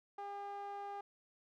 sawtooth tone with band-pass filter, 403.1 Hz, G4, 48 cents sharp, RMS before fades -45 dBFS, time 0.18-1.01 s, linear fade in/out 5 ms, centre 840 Hz, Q 2.9, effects none

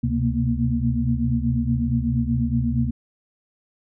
sine tone cluster, 71.3 / 124.8 / 129.5 / 230 / 238.3 Hz, C#2 / B2 / C3 / A#3 / A#3, +49 / +19 / -17 / -23 / +38 cents, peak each -26 / -29 / -24 / -25 / -25 dBFS, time 0.03-2.91 s, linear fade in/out 10 ms, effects none

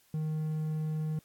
triangle tone, 155.56 Hz, D#3, in tune, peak -28 dBFS, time 0.14-1.19 s, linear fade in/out 2 ms, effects white hiss -66 dBFS RMS until 1.24 s + AAC 64 kbps

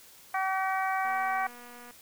harmonic tone, 381.1 Hz, G4, 49 cents flat, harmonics 2 / 3 / 4 / 5 / 6, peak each -29 / -33 / -35 / -37 / -39 dBFS, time 0.34-1.47 s, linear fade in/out 5 ms
click train, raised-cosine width 0.5 ms, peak -35 dBFS, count 209, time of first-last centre 1.05-1.91 s, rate 242 Hz
effects white hiss -54 dBFS RMS until 2.01 s

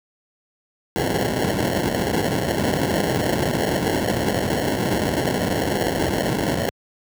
violet noise with sample-and-hold, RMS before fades -21 dBFS, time 0.96-6.69 s, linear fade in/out 0 ms, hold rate 1225 Hz, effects high-pass 80 Hz 12 dB/octave

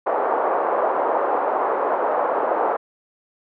pink band-pass noise, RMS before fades -21 dBFS, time 0.06-2.77 s, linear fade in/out 10 ms, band 460 to 1100 Hz, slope 24 dB/octave, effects none

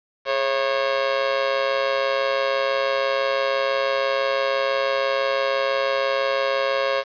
sawtooth tone with amplitude modulation, 544 Hz, C#5, 33 cents flat, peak -12 dBFS, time 0.25-7.04 s, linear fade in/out 50 ms, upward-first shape sine, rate 126 Hz, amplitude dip 80%, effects resampled to 11025 Hz + 7-bit

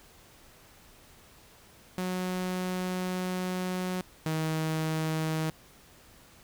sawtooth tone pair in turn, 183.2 / 158.37 Hz, F#3 / D#3, -17 / +31 cents, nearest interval minor third, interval 252 cents, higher first, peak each -26 / -24 dBFS, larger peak second, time 1.98-4.01 / 4.26-5.5 s, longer first, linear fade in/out 0 ms, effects pink hiss -56 dBFS RMS until 6.43 s

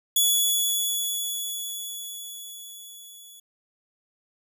10% pulse tone with level ramp, 3401 Hz, G#7, 40 cents sharp, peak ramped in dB -10 to -38 dBFS, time 0.16-3.4 s, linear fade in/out 5 ms, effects none

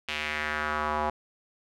square tone with band-pass filter sweep, 75.8 Hz, D#2, 45 cents flat, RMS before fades -30 dBFS, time 0.08-1.1 s, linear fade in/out 5 ms, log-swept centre 2800 to 870 Hz, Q 2.5, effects none

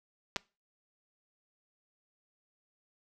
clicks, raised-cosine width 0.2 ms, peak -14 dBFS, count 2, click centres 0.361 / 0.366 s, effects noise-tail reverb RT60 0.3 s tail -24 dB re dry

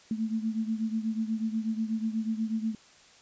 sine beating tone pair, 219.5 / 227.7 Hz, A3 / A#3, -4 / -40 cents, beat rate 8.2 Hz, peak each -29 / -33 dBFS, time 0.11-2.75 s, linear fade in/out 2 ms, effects white hiss -56 dBFS RMS until 3.21 s + resampled to 16000 Hz

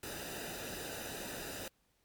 pink noise with comb filter, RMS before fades -43 dBFS, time 0.03-1.68 s, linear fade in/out 2 ms, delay 0.91 ms, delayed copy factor -0.7, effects pink hiss -75 dBFS RMS until 2.04 s + MP3 96 kbps

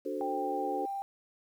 sine chord, D dominant seventh, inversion none, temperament equal, 293.7 / 370 / 440 / 523.3 Hz, D4 / F#4 / A4 / C5, 0 / 0 / 0 / 0 cents, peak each -38 dBFS, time 0.05-0.86 s, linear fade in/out 10 ms
sine tone with vibrato, 790 Hz, G5, 13 cents sharp, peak -33 dBFS, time 0.21-1.02 s, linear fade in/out 0 ms, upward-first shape sine, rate 19 Hz, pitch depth 8 cents each way
effects 10-bit

